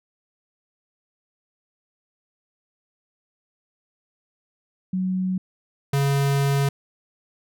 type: tone pair in turn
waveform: sine / square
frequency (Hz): 185.9 / 139.52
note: F#3 / C#3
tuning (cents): +8 / +12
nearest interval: perfect fourth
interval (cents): 496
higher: first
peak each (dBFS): -21 / -19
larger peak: second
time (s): 4.93-5.38 / 5.93-6.69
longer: second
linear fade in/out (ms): 5
effects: none